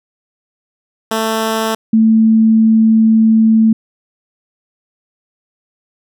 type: tone pair in turn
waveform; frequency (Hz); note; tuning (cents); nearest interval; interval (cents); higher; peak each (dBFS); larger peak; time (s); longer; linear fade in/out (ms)
10% pulse / sine; 221.9 / 221.9; A3 / A3; +15 / +15; unison; 0; neither; -6; neither; 1.11-1.75 / 1.93-3.73; second; 5
effects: none